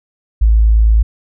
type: tone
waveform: sine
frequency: 54.6 Hz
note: A1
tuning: 13 cents flat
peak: -6 dBFS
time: 0.41-1.03 s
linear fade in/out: 10 ms
effects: none